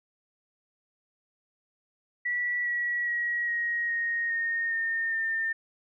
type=tone with pitch steps; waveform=sine; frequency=1949 / 1927.7 / 1906.7 / 1885.9 / 1865.3 / 1844.9 / 1824.8 / 1804.9 Hz; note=B6 / B6 / A#6 / A#6 / A#6 / A#6 / A#6 / A6; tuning=-23 / -42 / +39 / +20 / +1 / -18 / -37 / +44 cents; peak=-26 dBFS; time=2.25-5.53 s; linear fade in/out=10 ms; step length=410 ms; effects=none